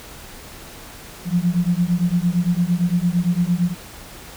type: beating tone pair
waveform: sine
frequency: 171.2 / 180 Hz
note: F3 / F#3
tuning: -34 / -47 cents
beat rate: 8.8 Hz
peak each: -19 dBFS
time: 1.25-3.75 s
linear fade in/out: 50 ms
effects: pink hiss -39 dBFS RMS until 4.36 s